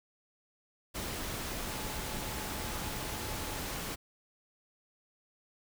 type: tone in noise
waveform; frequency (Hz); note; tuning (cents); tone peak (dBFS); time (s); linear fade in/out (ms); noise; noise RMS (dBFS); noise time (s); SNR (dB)
sine; 858; A5; -44; -48; 1.68-3.59; 20; pink; -38; 0.94-3.96; -13
effects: none